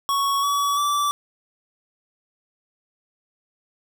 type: tone with pitch steps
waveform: square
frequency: 1112 / 1136.7 / 1161.9 Hz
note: C#6 / C#6 / D6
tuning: +5 / +43 / -19 cents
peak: -20 dBFS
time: 0.09-1.11 s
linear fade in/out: 0 ms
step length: 340 ms
effects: none